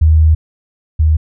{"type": "tone pair in turn", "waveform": "sine", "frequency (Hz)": [78.7, 78.02], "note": ["D#2", "D#2"], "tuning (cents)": [20, 5], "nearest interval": "unison", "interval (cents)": 15, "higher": "first", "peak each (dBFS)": [-5, -7], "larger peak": "first", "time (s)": [[0.01, 0.35], [0.99, 1.17]], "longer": "first", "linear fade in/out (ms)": 10, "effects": []}